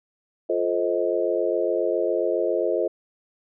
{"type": "chord", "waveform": "sine", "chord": "F dominant seventh", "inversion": "none", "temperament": "just", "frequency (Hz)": [349.2, 436.5, 523.8, 628.6], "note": ["F4", "A4", "C5", "Eb5"], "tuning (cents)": [0, -14, 2, 18], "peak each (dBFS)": -26, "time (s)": [0.49, 2.88], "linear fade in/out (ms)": 10, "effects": []}